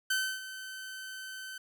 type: tone with ADSR envelope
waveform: sawtooth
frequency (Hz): 1532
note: G6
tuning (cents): -40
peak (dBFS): -23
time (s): 0.1-1.58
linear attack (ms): 7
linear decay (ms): 290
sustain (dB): -14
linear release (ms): 5
effects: none